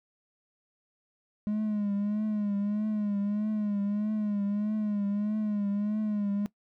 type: tone with vibrato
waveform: triangle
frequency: 207.9 Hz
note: G#3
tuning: 2 cents sharp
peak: -24 dBFS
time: 1.47-6.46 s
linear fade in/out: 0 ms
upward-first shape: triangle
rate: 1.6 Hz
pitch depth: 69 cents each way
effects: noise-tail reverb RT60 0.1 s tail -20 dB re dry + tanh soft clip ceiling -20 dBFS